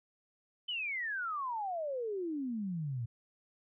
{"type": "exponential sweep", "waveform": "sine", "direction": "down", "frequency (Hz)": [3077, 111.6], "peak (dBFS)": -34, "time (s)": [0.68, 3.06], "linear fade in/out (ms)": 10, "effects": []}